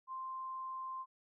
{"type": "tone", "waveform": "sine", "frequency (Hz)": 1046.5, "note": "C6", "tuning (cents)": 0, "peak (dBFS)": -40, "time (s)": [0.07, 1.06], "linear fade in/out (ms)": 50, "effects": []}